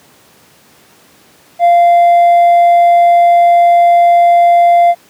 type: tone with hard clipping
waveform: triangle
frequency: 693 Hz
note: F5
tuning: 14 cents flat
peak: -3 dBFS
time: 1.59-4.95 s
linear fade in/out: 50 ms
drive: 1 dB
effects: pink hiss -45 dBFS RMS until 5.09 s + high-pass 150 Hz 12 dB/octave